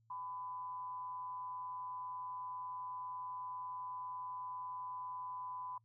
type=tone with amplitude modulation; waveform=sine; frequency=1003 Hz; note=B5; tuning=26 cents sharp; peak=-40 dBFS; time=0.1-5.78 s; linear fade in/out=5 ms; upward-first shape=sine; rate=178 Hz; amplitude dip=45%; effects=noise-tail reverb RT60 0.1 s tail -26 dB re dry + added 113 Hz sine -70 dBFS peak until 5.84 s